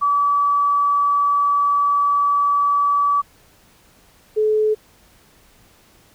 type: tone pair in turn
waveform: sine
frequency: 1148 / 430 Hz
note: D6 / A4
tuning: -40 / -40 cents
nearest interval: octave + perfect fourth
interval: 1700 cents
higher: first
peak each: -14 dBFS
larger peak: neither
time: 0.01-3.22 / 4.36-4.75 s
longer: first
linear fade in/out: 20 ms
effects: pink hiss -53 dBFS RMS until 6.14 s